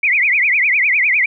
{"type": "tone with vibrato", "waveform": "sine", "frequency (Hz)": 2217, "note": "C#7", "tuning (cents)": 0, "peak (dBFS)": -11, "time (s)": [0.03, 1.26], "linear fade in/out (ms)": 5, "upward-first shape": "triangle", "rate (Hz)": 9.9, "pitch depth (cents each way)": 250, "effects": []}